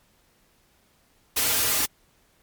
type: noise with comb filter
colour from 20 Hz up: white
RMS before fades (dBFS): -23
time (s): 1.36-1.86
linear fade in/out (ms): 10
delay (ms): 5.4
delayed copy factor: -0.7
effects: pink hiss -63 dBFS RMS until 2.42 s + MP3 96 kbps